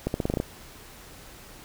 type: accelerating click train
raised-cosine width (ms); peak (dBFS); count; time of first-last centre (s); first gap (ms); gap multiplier
2; -12; 8; 0.07-0.401; 71; 0.86
effects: pink hiss -47 dBFS RMS until 1.64 s